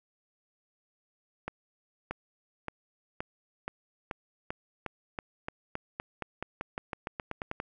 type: accelerating click train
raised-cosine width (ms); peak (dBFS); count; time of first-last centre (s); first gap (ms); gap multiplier
0.5; -19; 23; 1.48-7.601; 630; 0.91
effects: none